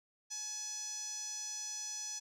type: tone with band-pass filter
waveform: sawtooth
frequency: 850 Hz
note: G#5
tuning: 40 cents sharp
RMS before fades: -42 dBFS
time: 0.3-2.2 s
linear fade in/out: 20 ms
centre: 5900 Hz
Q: 8
effects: none